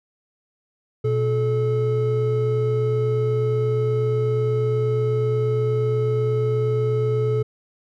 triangle tone pair together, 121.1 / 431.6 Hz, B2 / A4, -34 / -33 cents, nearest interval octave + minor seventh, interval 2201 cents, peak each -19 dBFS, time 1.04-7.43 s, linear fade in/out 10 ms, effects none

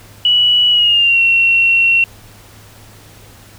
sine tone with pitch glide, 2940 to 2727 Hz, F#7 to F7, -12 to -42 cents, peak -8 dBFS, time 0.25-2.04 s, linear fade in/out 2 ms, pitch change -130 cents, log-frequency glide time 0.7-1.2 s, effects added 104 Hz sine -42 dBFS peak until 3.58 s + pink hiss -42 dBFS RMS until 3.58 s

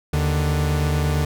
45% pulse tone pair together, 77.9 / 147.06 Hz, D#2 / D3, +3 / +3 cents, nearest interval major seventh, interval 1100 cents, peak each -21 dBFS, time 0.13-1.25 s, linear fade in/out 5 ms, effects none

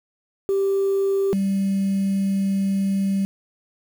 sine tone pair in turn, 392 / 195.27 Hz, G4 / G3, 0 / -6 cents, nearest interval octave, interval 1206 cents, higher first, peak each -16 / -17 dBFS, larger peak first, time 0.49-1.33 / 1.33-3.25 s, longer second, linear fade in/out 0 ms, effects tanh soft clip ceiling -15 dBFS + 7-bit

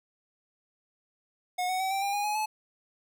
square tone with pitch steps, 726 / 743.8 / 762.1 / 780.8 / 800 / 819.6 / 839.8 / 860.4 Hz, F#5 / F#5 / G5 / G5 / G5 / G#5 / G#5 / A5, -33 / +9 / -49 / -7 / +35 / -23 / +19 / -39 cents, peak -28 dBFS, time 1.58-2.46 s, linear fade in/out 10 ms, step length 110 ms, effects none

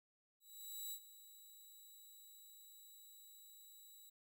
5% pulse tone with ADSR envelope, 3909 Hz, B7, 19 cents flat, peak -36 dBFS, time 0.4-4.1 s, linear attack 520 ms, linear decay 72 ms, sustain -15 dB, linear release 10 ms, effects none

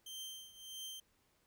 sawtooth tone with tremolo, 3136 Hz, G7, in tune, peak -40 dBFS, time 0.06-1 s, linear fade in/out 5 ms, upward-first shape triangle, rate 1.6 Hz, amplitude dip 85%, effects pink hiss -75 dBFS RMS until 1.46 s

